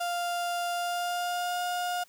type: tone with pitch glide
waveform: 35% pulse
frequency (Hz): 698.5 to 713.2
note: F5 to F5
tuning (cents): 0 to +36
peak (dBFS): -27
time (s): 0-2.04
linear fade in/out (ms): 10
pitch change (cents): +36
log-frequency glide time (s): 0.73-1.62
effects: white hiss -61 dBFS RMS until 2.08 s